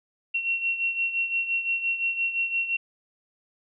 sine beating tone pair, 2727 / 2732.8 Hz, F7 / F7, -42 / -38 cents, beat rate 5.8 Hz, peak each -25 / -31 dBFS, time 0.34-2.77 s, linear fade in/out 10 ms, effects none

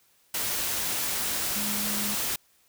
sine tone in noise, 207.7 Hz, G#3, in tune, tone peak -34 dBFS, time 1.56-2.15 s, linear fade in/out 5 ms, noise white, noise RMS -29 dBFS, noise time 0.34-2.36 s, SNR -8 dB, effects white hiss -64 dBFS RMS until 2.68 s

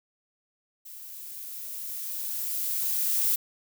violet noise with level ramp, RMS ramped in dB -44 to -24 dBFS, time 0.85-3.36 s, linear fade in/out 10 ms, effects none

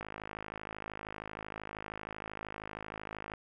click train, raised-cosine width 0.5 ms, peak -25 dBFS, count 177, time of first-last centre 0.01-3.337 s, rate 52.9 Hz, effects none

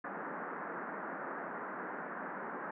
white band-pass noise, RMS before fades -42 dBFS, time 0.04-2.71 s, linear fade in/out 5 ms, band 170 to 1700 Hz, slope 48 dB/octave, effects none

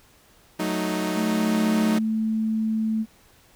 sawtooth chord, D# diminished, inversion first, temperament equal with one note detuned, 185 / 219.4 / 311.1 Hz, F#3 / A3 / D#4, 0 / -5 / 0 cents, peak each -24 / -27 / -23 dBFS, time 0.59-1.99 s, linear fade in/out 10 ms
sine tone, 220 Hz, A3, in tune, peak -21 dBFS, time 1.13-3.06 s, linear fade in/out 50 ms
effects pink hiss -56 dBFS RMS until 3.55 s

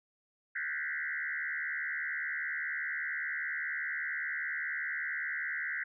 sine tone with frequency modulation, 1757 Hz, A6, 3 cents flat, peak -33 dBFS, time 0.55-5.84 s, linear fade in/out 10 ms, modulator 75 Hz, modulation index 3.7, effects none

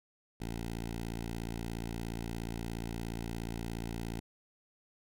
10% pulse tone with notch filter, 57 Hz, A#1, 38 cents flat, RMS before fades -39 dBFS, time 0.4-4.2 s, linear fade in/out 10 ms, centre 1200 Hz, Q 1.7, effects none

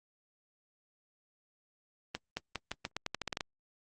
accelerating click train, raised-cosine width 0.2 ms, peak -17 dBFS, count 13, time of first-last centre 2.15-3.408 s, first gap 220 ms, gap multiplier 0.85, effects Opus 24 kbps

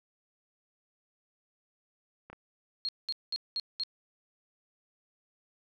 clicks, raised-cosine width 0.5 ms, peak -32 dBFS, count 2, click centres 2.3 / 2.33 s
sine tone bursts, 4258 Hz, C8, 30 cents sharp, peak -30 dBFS, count 5, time 2.85-3.835 s, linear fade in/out 0 ms, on 37 ms, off 200 ms
effects none

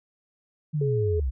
sine linear sweep, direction down, 157.4 to 57.7 Hz, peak -23 dBFS, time 0.73-1.31 s, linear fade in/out 20 ms
sine tone, 422.4 Hz, G#4, 29 cents sharp, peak -25 dBFS, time 0.81-1.2 s, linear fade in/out 5 ms
effects none

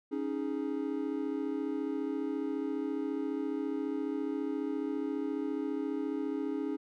triangle chord, C# suspended second, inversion none, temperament just, 277.2 / 311.8 / 415.8 Hz, C#4 / D#4 / G#4, 0 / +4 / +2 cents, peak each -33 / -34 / -36 dBFS, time 0.11-6.77 s, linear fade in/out 20 ms, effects none

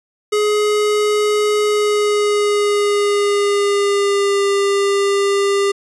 square tone with pitch glide, 419.7 to 399.1 Hz, G#4 to G4, +18 to +31 cents, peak -14 dBFS, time 0.32-5.72 s, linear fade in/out 10 ms, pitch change -87 cents, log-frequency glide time 1.63-4.45 s, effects resampled to 24000 Hz

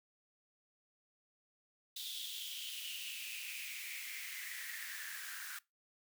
white noise with high-pass filter sweep, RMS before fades -45 dBFS, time 1.96-5.59 s, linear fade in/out 5 ms, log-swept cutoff 3600 to 1500 Hz, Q 6.7, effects noise-tail reverb RT60 0.2 s tail -21 dB re dry

